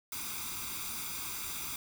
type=noise with comb filter; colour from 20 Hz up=white; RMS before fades=-39 dBFS; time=0.12-1.76 s; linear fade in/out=2 ms; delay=0.83 ms; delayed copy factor=+0.8; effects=none